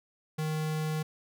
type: tone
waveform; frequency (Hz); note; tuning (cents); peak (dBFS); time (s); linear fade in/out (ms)
square; 155.56; D#3; 0; -30; 0.38-1.03; 10
effects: none